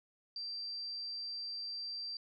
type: tone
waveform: sine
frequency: 4699 Hz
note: D8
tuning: in tune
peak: -39 dBFS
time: 0.36-2.17 s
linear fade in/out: 2 ms
effects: none